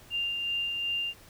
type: tone with tremolo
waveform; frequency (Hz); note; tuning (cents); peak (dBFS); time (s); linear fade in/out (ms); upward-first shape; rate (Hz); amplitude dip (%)
sine; 2794; F7; 0; -27; 0.1-1.14; 50; sine; 2.7; 30
effects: added 96 Hz sine -61 dBFS peak until 1.29 s + pink hiss -54 dBFS RMS until 1.29 s